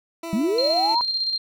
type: tone with vibrato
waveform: 20% pulse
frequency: 329.6 Hz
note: E4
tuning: in tune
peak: -25 dBFS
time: 0.23-0.95 s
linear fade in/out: 5 ms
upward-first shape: triangle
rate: 6.3 Hz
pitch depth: 26 cents each way
type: linear sweep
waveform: sine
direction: up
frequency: 186.1 to 992 Hz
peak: -19 dBFS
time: 0.33-1.01 s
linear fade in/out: 0 ms
type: tone with tremolo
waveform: sine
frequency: 4186 Hz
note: C8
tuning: in tune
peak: -20 dBFS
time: 0.58-1.38 s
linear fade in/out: 5 ms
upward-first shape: square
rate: 16 Hz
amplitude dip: 40%
effects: none